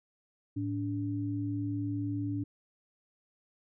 sine tone pair together, 107.88 / 288.2 Hz, A2 / D4, -34 / -33 cents, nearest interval octave + perfect fourth, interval 1701 cents, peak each -34 / -33 dBFS, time 0.56-2.44 s, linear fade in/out 10 ms, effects none

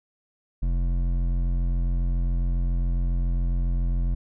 sine tone with hard clipping, 43.65 Hz, F1, in tune, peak -23 dBFS, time 0.62-4.15 s, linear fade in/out 10 ms, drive 10 dB, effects none

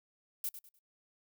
violet noise with echo, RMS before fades -36 dBFS, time 0.44-0.49 s, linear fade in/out 2 ms, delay 100 ms, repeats 3, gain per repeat -11 dB, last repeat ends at 0.79 s, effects noise-tail reverb RT60 0.1 s tail -25 dB re dry

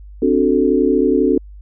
sine chord, D dominant seventh, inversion third, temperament equal, 261.6 / 293.7 / 370 / 440 Hz, C4 / D4 / F#4 / A4, 0 / 0 / 0 / 0 cents, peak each -17 dBFS, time 0.22-1.38 s, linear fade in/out 5 ms, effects added 50 Hz sine -34 dBFS peak until 1.61 s

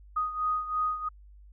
sine beating tone pair, 1244.5 / 1247.5 Hz, D#6 / D#6, 0 / +4 cents, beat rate 3 Hz, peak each -28 / -33 dBFS, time 0.16-1.09 s, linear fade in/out 10 ms, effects added 50 Hz sine -49 dBFS peak until 1.52 s

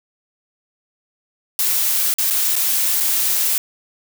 blue noise with dropouts, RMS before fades -18 dBFS, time 1.59-3.58 s, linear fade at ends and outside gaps 1 ms, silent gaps 2.14-2.184 / 2.302-2.307 / 2.556-2.563 / 3.003-3.006 s, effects none

